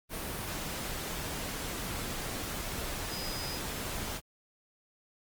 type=tone in noise; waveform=sine; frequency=4978 Hz; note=D#8; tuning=in tune; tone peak=-40 dBFS; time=3.09-3.61 s; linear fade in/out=50 ms; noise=pink; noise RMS=-37 dBFS; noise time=0.09-4.21 s; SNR=-6 dB; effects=Opus 32 kbps